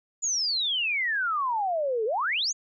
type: exponential two-way sweep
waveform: sine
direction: down then up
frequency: 7040 to 420 to 7040 Hz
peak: -24 dBFS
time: 0.22-2.53 s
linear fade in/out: 20 ms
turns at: 2.05 s
effects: none